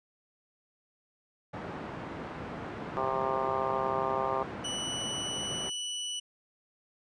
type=band-pass noise; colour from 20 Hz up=pink; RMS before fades=-40 dBFS; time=1.53-5.7 s; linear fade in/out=10 ms; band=120 to 1500 Hz; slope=12 dB/octave
type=harmonic tone; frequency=132.5 Hz; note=C3; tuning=22 cents sharp; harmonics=3 / 4 / 5 / 6 / 7 / 8 / 9; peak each=-36 / -36 / -36 / -36 / -36 / -36 / -36 dBFS; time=2.97-4.43 s; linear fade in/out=0 ms
type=tone; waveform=sawtooth; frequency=2960 Hz; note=F#7; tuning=in tune; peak=-30 dBFS; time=4.64-6.2 s; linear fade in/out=10 ms
effects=resampled to 22050 Hz